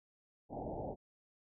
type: low-pass noise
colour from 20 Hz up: white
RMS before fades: -42 dBFS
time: 0.49-0.96 s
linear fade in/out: 50 ms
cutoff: 840 Hz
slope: 96 dB/octave
effects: none